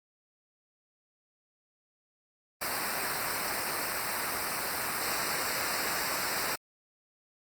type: noise with comb filter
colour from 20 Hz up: pink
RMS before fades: -32 dBFS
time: 2.61-6.56 s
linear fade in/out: 10 ms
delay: 0.3 ms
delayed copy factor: -1
effects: Opus 32 kbps